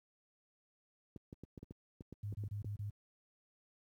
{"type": "clicks", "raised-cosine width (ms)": 3, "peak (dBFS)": -35, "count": 11, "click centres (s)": [1.162, 1.328, 1.436, 1.577, 1.63, 1.709, 2.008, 2.126, 2.326, 2.438, 2.646]}
{"type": "tone bursts", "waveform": "sine", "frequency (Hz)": 102.9, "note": "G#2", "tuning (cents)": -16, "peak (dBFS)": -38, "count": 5, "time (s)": [2.23, 2.9], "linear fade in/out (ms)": 5, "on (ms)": 110, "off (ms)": 30}
{"effects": ["high-pass 60 Hz 12 dB/octave", "12-bit"]}